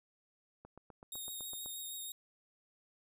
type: click train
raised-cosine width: 1 ms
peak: -38 dBFS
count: 9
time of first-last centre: 0.65-1.66 s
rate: 7.92 Hz
type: tone with vibrato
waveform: 5% pulse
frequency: 3729 Hz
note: A#7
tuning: in tune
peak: -35 dBFS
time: 1.12-2.12 s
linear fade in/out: 2 ms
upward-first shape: triangle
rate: 6.3 Hz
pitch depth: 24 cents each way
effects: none